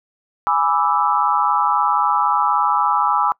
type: chord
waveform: sine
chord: E dominant seventh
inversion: first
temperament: equal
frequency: 830.6 / 987.8 / 1174.7 / 1318.5 Hz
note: G#5 / B5 / D6 / E6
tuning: 0 / 0 / 0 / 0 cents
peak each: -20 dBFS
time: 0.47-3.32 s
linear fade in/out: 0 ms
effects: noise-tail reverb RT60 0.1 s tail -22 dB re dry